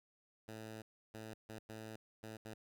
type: tone bursts at uneven times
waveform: 10% pulse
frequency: 110 Hz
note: A2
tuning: in tune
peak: -39 dBFS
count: 6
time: 0.48-0.82 / 1.14-1.34 / 1.49-1.59 / 1.69-1.96 / 2.23-2.37 / 2.45-2.54 s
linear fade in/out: 5 ms
effects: none